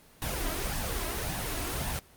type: noise with flanger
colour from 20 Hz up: pink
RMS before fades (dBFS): -32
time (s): 0.22-1.99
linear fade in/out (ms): 0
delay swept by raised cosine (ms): 1.1 to 3.1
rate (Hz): 1.8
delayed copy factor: +0.65
effects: pink hiss -57 dBFS RMS until 2.16 s + Opus 24 kbps